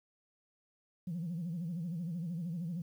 sine tone with vibrato, 170 Hz, F3, 46 cents flat, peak -34 dBFS, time 1.07-2.82 s, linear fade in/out 5 ms, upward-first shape sine, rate 13 Hz, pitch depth 130 cents each way, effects tanh soft clip ceiling -32 dBFS + 11-bit

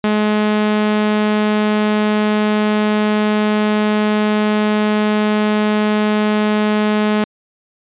sawtooth tone, 211.7 Hz, G#3, 33 cents sharp, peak -9 dBFS, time 0.04-7.24 s, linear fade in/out 0 ms, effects resampled to 8000 Hz

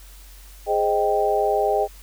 sine chord, Ab major seventh, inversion none, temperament equal, 415.3 / 523.3 / 622.3 / 784 Hz, Ab4 / C5 / Eb5 / G5, 0 / 0 / 0 / 0 cents, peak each -22 / -27 / -23 / -22 dBFS, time 0.66-1.88 s, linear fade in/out 50 ms, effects added 47 Hz sine -42 dBFS peak until 2.02 s + white hiss -49 dBFS RMS until 2.02 s

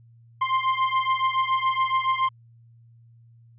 40% pulse beating tone pair, 1046.5 / 1053.6 Hz, C6 / C6, 0 / +12 cents, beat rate 7.1 Hz, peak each -23 dBFS, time 0.41-2.29 s, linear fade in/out 10 ms, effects added 116 Hz sine -50 dBFS peak until 3.58 s + resampled to 8000 Hz

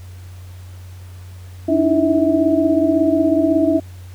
sine tone cluster, 287.8 / 313.3 / 329.7 / 649 Hz, D4 / D#4 / E4 / E5, -35 / +12 / 0 / -27 cents, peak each -18 dBFS, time 1.68-3.8 s, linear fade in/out 10 ms, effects added 91 Hz sine -33 dBFS peak until 4.14 s + pink hiss -48 dBFS RMS until 4.14 s

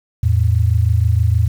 sine tone pair together, 83.6 / 110 Hz, E2 / A2, +25 / 0 cents, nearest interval perfect fourth, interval 475 cents, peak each -14 dBFS, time 0.23-1.48 s, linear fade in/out 5 ms, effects 7-bit

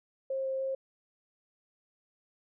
sine tone with pitch steps, 534 / 531 / 534 Hz, C5 / C5 / C5, +35 / +25 / +35 cents, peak -30 dBFS, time 0.3-0.75 s, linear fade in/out 5 ms, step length 150 ms, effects none

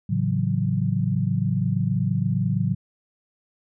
sine chord, F# minor seventh, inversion first, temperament equal, 110 / 138.59 / 164.81 / 185 Hz, A2 / C#3 / E3 / F#3, 0 / 0 / 0 / 0 cents, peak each -25 / -25 / -28 / -25 dBFS, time 0.09-2.75 s, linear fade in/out 10 ms, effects none

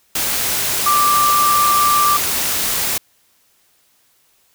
sine tone in noise, 1178 Hz, D6, 5 cents sharp, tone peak -12 dBFS, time 0.86-2.17 s, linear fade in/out 5 ms, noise white, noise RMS -19 dBFS, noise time 0.15-2.98 s, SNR +4 dB, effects white hiss -58 dBFS RMS until 4.54 s

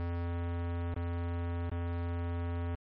square tone with dropouts, 86 Hz, F2, 26 cents flat, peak -33 dBFS, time 0-2.75 s, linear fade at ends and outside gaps 0 ms, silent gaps 0.941-0.964 / 1.696-1.717 s, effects low-pass 2000 Hz 12 dB/octave + MP3 32 kbps

